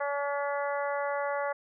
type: harmonic tone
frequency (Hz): 284.5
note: C#4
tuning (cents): +45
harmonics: 2 / 3 / 4 / 5 / 6 / 7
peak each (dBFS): -31 / -35 / -37 / -39 / -41 / -42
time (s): 0-1.53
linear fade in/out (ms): 10
effects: none